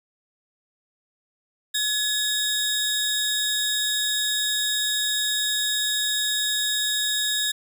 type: tone pair together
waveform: sawtooth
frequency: 1696 / 3733 Hz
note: G#6 / A#7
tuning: +36 / +2 cents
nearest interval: octave + major second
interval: 1366 cents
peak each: -25 / -20 dBFS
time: 1.74-7.52 s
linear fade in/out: 10 ms
effects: none